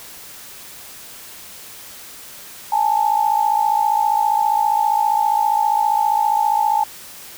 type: tone pair together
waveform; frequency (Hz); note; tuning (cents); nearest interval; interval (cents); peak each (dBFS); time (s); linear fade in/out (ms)
sine; 830.6 / 885.6; G#5 / A5; 0 / +11; minor second; 111; -17; 2.72-6.84; 5
effects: white hiss -38 dBFS RMS until 7.37 s